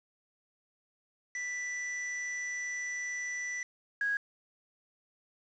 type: tone pair in turn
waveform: square / sine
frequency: 1975.5 / 1649.7 Hz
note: B6 / G#6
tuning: 0 / -12 cents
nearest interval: minor third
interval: 312 cents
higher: first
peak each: -35 / -28 dBFS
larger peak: second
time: 1.35-3.63 / 4.01-4.17 s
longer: first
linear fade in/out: 2 ms
effects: resampled to 16000 Hz + 9-bit